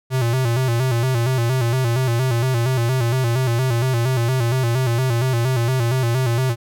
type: tone with vibrato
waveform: square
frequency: 123.47 Hz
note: B2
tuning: in tune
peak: -17 dBFS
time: 0.1-6.56 s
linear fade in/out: 50 ms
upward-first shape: square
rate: 4.3 Hz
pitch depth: 95 cents each way
effects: none